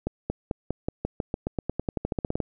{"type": "accelerating click train", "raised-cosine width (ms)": 2, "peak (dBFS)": -13, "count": 21, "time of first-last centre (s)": [0.07, 2.403], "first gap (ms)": 230, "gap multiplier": 0.92, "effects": []}